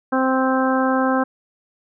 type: harmonic tone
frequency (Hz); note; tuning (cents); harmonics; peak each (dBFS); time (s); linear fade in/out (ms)
261.6; C4; 0; 1 / 2 / 3 / 4 / 5 / 6; -19 / -22 / -24 / -25 / -26 / -27; 0.12-1.24; 10
effects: none